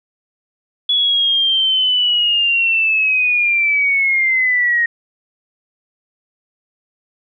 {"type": "linear sweep", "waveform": "sine", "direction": "down", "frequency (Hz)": [3400, 1865], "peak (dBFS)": -12, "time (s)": [0.89, 4.86], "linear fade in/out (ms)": 5, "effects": []}